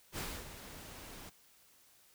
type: noise with ADSR envelope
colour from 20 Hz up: pink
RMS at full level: -39 dBFS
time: 0.12-1.3 s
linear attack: 61 ms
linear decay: 270 ms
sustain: -11 dB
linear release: 14 ms
effects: white hiss -65 dBFS RMS until 2.14 s